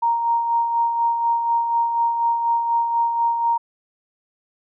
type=tone with tremolo; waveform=sine; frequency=932.3 Hz; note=A#5; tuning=in tune; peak=-15 dBFS; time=0.02-3.58 s; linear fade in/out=10 ms; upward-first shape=sine; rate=4.1 Hz; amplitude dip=45%; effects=none